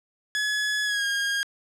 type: tone with pitch glide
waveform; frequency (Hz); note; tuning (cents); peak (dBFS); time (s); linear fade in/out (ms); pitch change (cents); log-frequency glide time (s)
sawtooth; 1697 to 1624.1; G#6 to G#6; +37 to -39; -20; 0.35-1.43; 0; -76; 0.84-1.05
effects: low-pass 8000 Hz 12 dB/octave + 9-bit